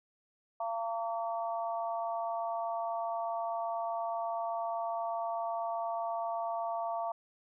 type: harmonic tone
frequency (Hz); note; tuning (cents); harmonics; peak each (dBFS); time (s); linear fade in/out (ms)
228.1; A#3; -37; 3 / 4 / 5; -34 / -38 / -41; 0.6-7.12; 5
effects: none